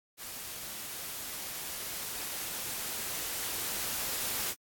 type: noise with level ramp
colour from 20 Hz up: white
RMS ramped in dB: -42 to -33 dBFS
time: 0.17-4.55 s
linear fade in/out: 50 ms
effects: AAC 64 kbps